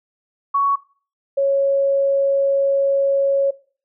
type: tone pair in turn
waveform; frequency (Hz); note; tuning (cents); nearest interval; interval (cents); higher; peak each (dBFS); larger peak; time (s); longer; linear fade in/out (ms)
sine; 1117 / 552.1; C#6 / C#5; +13 / -7; octave; 1220; first; -14 / -14; neither; 0.54-0.76 / 1.37-3.51; second; 10
effects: noise-tail reverb RT60 0.4 s tail -19 dB re dry